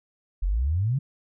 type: exponential sweep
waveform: sine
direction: up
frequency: 40.95 to 145 Hz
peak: -21 dBFS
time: 0.42-0.99 s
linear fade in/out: 10 ms
effects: none